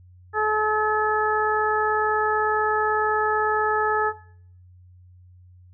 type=harmonic tone; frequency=429 Hz; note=A4; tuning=44 cents flat; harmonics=1 / 2 / 3 / 4; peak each=-25 / -25 / -25 / -25 dBFS; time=0.33-4.13 s; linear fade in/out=50 ms; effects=noise-tail reverb RT60 0.6 s tail -17 dB re dry + added 90 Hz sine -47 dBFS peak until 5.73 s